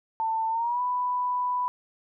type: tone with pitch glide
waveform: sine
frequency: 893 to 990.8 Hz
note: A5 to B5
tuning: +25 to +5 cents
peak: -24 dBFS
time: 0.2-1.68 s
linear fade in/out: 0 ms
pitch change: +180 cents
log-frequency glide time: 0.5-0.81 s
effects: none